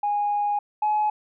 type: tone pair in turn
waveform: sine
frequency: 824 / 847.2 Hz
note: G#5 / G#5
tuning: -14 / +34 cents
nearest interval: unison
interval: 48 cents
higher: second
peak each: -20 / -18 dBFS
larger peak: second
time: 0.03-0.59 / 0.82-1.1 s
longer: first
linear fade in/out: 5 ms
effects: tanh soft clip ceiling -16 dBFS